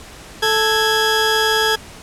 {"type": "tone pair together", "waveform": "20% pulse", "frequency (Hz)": [438.4, 1655], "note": ["A4", "G#6"], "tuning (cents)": [-6, -6], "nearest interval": "octave + major seventh", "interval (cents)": 2300, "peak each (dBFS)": -12, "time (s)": [0.42, 1.76], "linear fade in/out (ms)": 10, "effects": ["pink hiss -38 dBFS RMS until 2.02 s", "low-pass 10000 Hz 12 dB/octave"]}